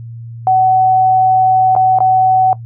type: tone with dropouts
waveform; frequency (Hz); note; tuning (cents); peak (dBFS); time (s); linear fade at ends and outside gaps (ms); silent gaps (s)
sine; 752; F#5; +28; -7; 0.47-2.53; 1; 1.752-1.763 / 1.987-2.004
effects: noise-tail reverb RT60 0.1 s tail -18 dB re dry + added 116 Hz sine -26 dBFS peak until 2.65 s